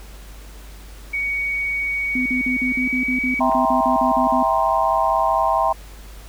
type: tone with pitch glide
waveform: sine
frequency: 2243 to 2269 Hz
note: C#7 to C#7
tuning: +20 to +40 cents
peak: -20 dBFS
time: 1.13-3.4 s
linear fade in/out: 10 ms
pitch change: +20 cents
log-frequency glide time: 2.71-2.88 s
type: tone bursts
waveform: sine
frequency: 253.6 Hz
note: B3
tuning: 46 cents sharp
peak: -20 dBFS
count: 15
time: 2.15-4.43 s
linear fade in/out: 5 ms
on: 110 ms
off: 45 ms
type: chord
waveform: sine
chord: C dominant seventh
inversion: first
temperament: just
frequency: 654.1 / 784.9 / 941.9 / 1046.5 Hz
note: E5 / G5 / Bb5 / C6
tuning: -14 / +2 / +18 / 0 cents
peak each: -21 dBFS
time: 3.4-5.73 s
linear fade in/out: 10 ms
type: clicks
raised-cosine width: 0.5 ms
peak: -22 dBFS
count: 2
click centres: 3.517 / 3.523 s
effects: added 50 Hz sine -37 dBFS peak until 6.28 s + pink hiss -45 dBFS RMS until 6.28 s